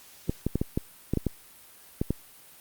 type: clicks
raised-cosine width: 3 ms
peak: -12 dBFS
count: 10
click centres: 0.295 / 0.466 / 0.556 / 0.615 / 0.775 / 1.136 / 1.173 / 1.267 / 2.015 / 2.106 s
effects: white hiss -52 dBFS RMS until 2.6 s + Opus 48 kbps